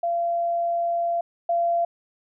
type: tone pair in turn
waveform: sine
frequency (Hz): 685 / 685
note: F5 / F5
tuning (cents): -34 / -34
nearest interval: unison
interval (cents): 0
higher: neither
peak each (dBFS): -21 / -19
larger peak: second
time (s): 0.03-1.21 / 1.49-1.85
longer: first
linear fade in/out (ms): 5
effects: none